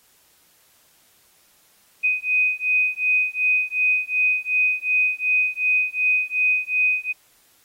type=beating tone pair; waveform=sine; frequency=2500 / 2502.7 Hz; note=D#7 / D#7; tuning=+8 / +9 cents; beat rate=2.7 Hz; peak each=-21 dBFS; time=2.03-7.13 s; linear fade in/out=20 ms; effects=white hiss -58 dBFS RMS until 7.64 s + AAC 48 kbps